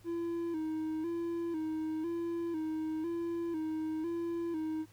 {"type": "tone with vibrato", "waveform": "triangle", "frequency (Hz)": 326.2, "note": "E4", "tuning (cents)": -18, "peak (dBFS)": -31, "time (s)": [0.04, 4.86], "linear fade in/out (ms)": 50, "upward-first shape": "square", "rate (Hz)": 1, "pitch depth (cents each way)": 65, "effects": ["added 106 Hz sine -59 dBFS peak until 4.92 s", "pink hiss -64 dBFS RMS until 4.92 s"]}